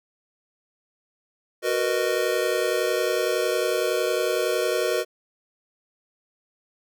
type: chord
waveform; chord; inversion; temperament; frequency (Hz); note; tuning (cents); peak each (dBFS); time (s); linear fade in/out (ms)
square; B major seventh; second; just; 370.4 / 463 / 493.9 / 617.4; F#4 / A#4 / B4 / D#5; +2 / -12 / 0 / -14; -28; 1.62-5.05; 50
effects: none